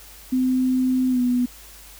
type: tone with pitch glide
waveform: sine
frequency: 256.7 to 246.7 Hz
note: C4 to B3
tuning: -33 to -2 cents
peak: -17 dBFS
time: 0.32-1.46 s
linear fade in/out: 10 ms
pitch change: -69 cents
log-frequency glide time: 1.09-1.21 s
effects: added 50 Hz sine -47 dBFS peak until 1.99 s + white hiss -45 dBFS RMS until 1.99 s